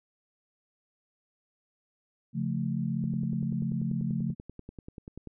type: chord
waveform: sine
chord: Db augmented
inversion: none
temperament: equal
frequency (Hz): 138.59 / 174.61 / 220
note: Db3 / F3 / A3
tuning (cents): 0 / 0 / 0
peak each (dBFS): -32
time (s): 2.33-4.35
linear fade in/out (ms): 50
type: click train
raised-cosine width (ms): 3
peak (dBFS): -29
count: 24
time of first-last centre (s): 3.04-5.273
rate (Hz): 10.3
effects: none